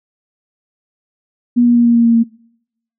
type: tone with pitch steps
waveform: sine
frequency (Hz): 241.4 / 239.5 / 237.5 / 235.6 / 233.7 / 231.8 / 230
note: B3 / A#3 / A#3 / A#3 / A#3 / A#3 / A#3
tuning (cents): -39 / +47 / +33 / +19 / +5 / -10 / -23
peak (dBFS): -7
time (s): 1.56-2.239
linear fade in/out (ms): 20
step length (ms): 97
effects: noise-tail reverb RT60 0.8 s tail -26 dB re dry